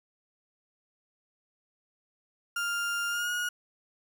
35% pulse tone with pitch glide, 1400 to 1443.5 Hz, F6 to F#6, +4 to -43 cents, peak -27 dBFS, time 2.56-3.49 s, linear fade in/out 5 ms, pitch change +53 cents, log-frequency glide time 3.09-3.3 s, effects none

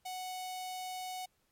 sawtooth tone with notch filter, 740 Hz, F#5, in tune, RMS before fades -41 dBFS, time 0.05-1.26 s, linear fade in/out 10 ms, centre 1500 Hz, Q 1.1, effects pink hiss -75 dBFS RMS until 1.51 s + MP3 64 kbps

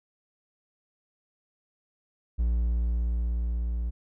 triangle tone with level ramp, 58.27 Hz, A#1, in tune, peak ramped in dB -20 to -25 dBFS, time 2.38-3.91 s, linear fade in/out 20 ms, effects none

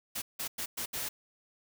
white noise bursts at uneven times, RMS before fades -36 dBFS, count 5, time 0.15-0.22 / 0.39-0.48 / 0.58-0.66 / 0.77-0.86 / 0.93-1.09 s, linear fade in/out 10 ms, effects none

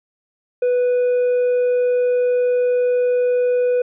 triangle tone with hard clipping, 493.9 Hz, B4, in tune, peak -15 dBFS, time 0.62-3.82 s, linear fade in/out 5 ms, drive 5 dB, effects resampled to 8000 Hz

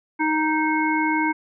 harmonic tone, 311.1 Hz, D#4, in tune, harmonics 1 / 3 / 5 / 7, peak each -22 / -23 / -28 / -26 dBFS, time 0.19-1.33 s, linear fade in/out 20 ms, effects none

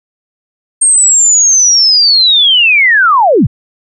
sine linear sweep, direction down, 8610 to 77.3 Hz, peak -4 dBFS, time 0.81-3.47 s, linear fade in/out 10 ms, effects none

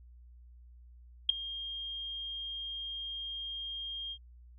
sine tone with ADSR envelope, 3220 Hz, G7, 46 cents sharp, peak -17 dBFS, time 1.29-4.18 s, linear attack 5 ms, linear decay 8 ms, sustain -20 dB, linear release 66 ms, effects added 60 Hz sine -52 dBFS peak until 4.58 s

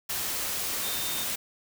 sine tone in noise, 3648 Hz, A#7, 38 cents flat, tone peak -36 dBFS, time 0.83-1.24 s, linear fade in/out 10 ms, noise white, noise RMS -31 dBFS, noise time 0.09-1.36 s, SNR -8 dB, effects none

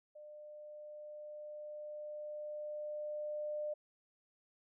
sine tone with level ramp, 600 Hz, D5, 37 cents sharp, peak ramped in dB -50 to -36 dBFS, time 0.15-3.74 s, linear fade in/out 10 ms, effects none

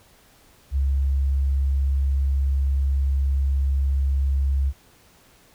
sine tone, 68.3 Hz, C#2, 25 cents flat, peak -18 dBFS, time 0.71-4.73 s, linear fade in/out 50 ms, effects pink hiss -55 dBFS RMS until 5.54 s

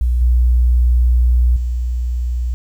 sine tone with level steps, 60.7 Hz, B1, 29 cents flat, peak -12 / -9 / -16 dBFS, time 0.01-2.54 s, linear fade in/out 0 ms, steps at 0.21 / 1.56 s, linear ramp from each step 5 ms, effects 8-bit

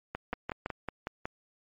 two click trains, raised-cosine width 0.5 ms, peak -18 / -19 dBFS, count 3 / 7, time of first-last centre 0.33-0.661 / 0.15-1.255 s, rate 6.05 / 5.43 Hz, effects MP3 48 kbps

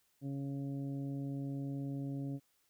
harmonic tone, 138.59 Hz, C#3, in tune, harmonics 1 / 2 / 3 / 4 / 5, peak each -39 / -40 / -55 / -54 / -60 dBFS, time 0.21-2.4 s, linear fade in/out 50 ms, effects white hiss -75 dBFS RMS until 2.69 s

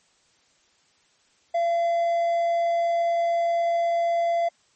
triangle tone, 681 Hz, F5, 44 cents flat, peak -18 dBFS, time 1.54-4.49 s, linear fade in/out 10 ms, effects white hiss -63 dBFS RMS until 4.75 s + MP3 32 kbps

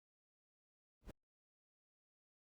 brown noise with exponential growth, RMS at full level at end -42 dBFS, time 1.01-1.11 s, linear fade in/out 5 ms, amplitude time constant 21 ms, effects Opus 48 kbps

